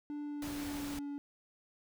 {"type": "tone with pitch glide", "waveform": "triangle", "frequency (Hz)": [293.7, 285.7], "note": ["D4", "D4"], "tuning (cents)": [0, -48], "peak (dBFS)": -36, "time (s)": [0.1, 1.18], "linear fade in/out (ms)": 0, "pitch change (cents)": -48, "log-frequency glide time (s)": [0.22, 0.96]}
{"type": "noise", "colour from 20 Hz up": "pink", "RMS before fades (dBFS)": -45, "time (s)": [0.42, 0.99], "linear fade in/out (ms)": 2}
{"effects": []}